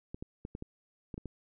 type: clicks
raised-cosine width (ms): 3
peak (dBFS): -27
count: 8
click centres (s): 0.145 / 0.225 / 0.451 / 0.551 / 0.624 / 1.142 / 1.179 / 1.257
effects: none